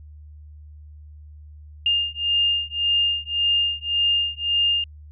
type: beating tone pair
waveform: sine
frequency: 2815 / 2816.8 Hz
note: F7 / F7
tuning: +13 / +14 cents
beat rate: 1.8 Hz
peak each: -22 dBFS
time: 1.86-4.84 s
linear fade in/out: 2 ms
effects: added 75 Hz sine -40 dBFS peak until 5.11 s